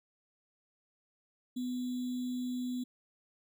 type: tone with sample-and-hold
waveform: sine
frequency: 249.6 Hz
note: B3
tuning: 19 cents sharp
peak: -33 dBFS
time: 1.56-2.84 s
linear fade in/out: 10 ms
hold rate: 3675 Hz
effects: none

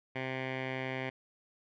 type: tone with low-pass filter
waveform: 10% pulse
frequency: 130.81 Hz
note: C3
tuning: in tune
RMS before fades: -37 dBFS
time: 0.15-1.1 s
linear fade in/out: 10 ms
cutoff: 2400 Hz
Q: 4.1
effects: none

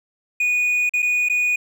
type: tone with dropouts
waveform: triangle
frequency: 2465 Hz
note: D#7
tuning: 17 cents flat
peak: -15 dBFS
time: 0.4-1.56 s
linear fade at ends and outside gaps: 5 ms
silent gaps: 0.894-0.936 / 1.022-1.026 / 1.287-1.297 s
effects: none

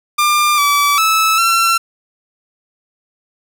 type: tone with pitch steps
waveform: sawtooth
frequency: 1196 / 1152 / 1306 / 1353 Hz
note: D6 / D6 / E6 / E6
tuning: +31 / -34 / -17 / +45 cents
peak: -7 dBFS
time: 0.18-1.78 s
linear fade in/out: 10 ms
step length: 400 ms
effects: 7-bit

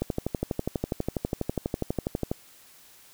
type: click train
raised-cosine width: 2 ms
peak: -13 dBFS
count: 29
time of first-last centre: 0.02-2.315 s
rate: 12.2 Hz
effects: white hiss -54 dBFS RMS until 3.13 s

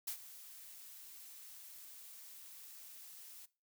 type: noise with ADSR envelope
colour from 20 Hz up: blue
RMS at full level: -39 dBFS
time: 0.07-3.46 s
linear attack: 9 ms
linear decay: 87 ms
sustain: -15 dB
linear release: 11 ms
effects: noise-tail reverb RT60 0.3 s tail -19 dB re dry

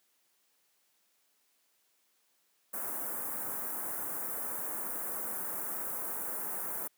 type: band-stop noise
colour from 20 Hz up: white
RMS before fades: -37 dBFS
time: 2.73-6.88 s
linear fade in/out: 10 ms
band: 1500 to 10000 Hz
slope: 24 dB/octave
effects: white hiss -73 dBFS RMS until 6.97 s + high-pass 200 Hz 12 dB/octave

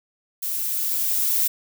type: noise with level ramp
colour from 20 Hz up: violet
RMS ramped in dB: -27 to -20 dBFS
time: 0.42-1.48 s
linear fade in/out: 10 ms
effects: none

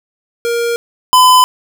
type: tone pair in turn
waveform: square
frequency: 470 / 1010.4 Hz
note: A#4 / B5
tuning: +14 / +39 cents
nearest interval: octave + minor second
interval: 1325 cents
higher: second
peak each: -14 / -5 dBFS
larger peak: second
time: 0.45-0.76 / 1.13-1.44 s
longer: neither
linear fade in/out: 0 ms
effects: none

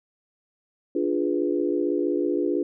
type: chord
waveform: sine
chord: D diminished seventh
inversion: none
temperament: equal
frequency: 293.7 / 349.2 / 415.3 / 493.9 Hz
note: D4 / F4 / Ab4 / Cb5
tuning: 0 / 0 / 0 / 0 cents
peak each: -26 / -25 / -28 / -31 dBFS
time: 0.95-2.63 s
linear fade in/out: 5 ms
effects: none

